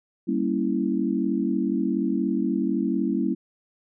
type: chord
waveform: sine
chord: G diminished seventh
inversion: none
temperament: equal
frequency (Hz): 196 / 233.1 / 277.2 / 329.6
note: G3 / Bb3 / Db4 / Fb4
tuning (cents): 0 / 0 / 0 / 0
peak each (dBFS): -27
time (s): 0.27-3.35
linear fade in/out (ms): 20
effects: none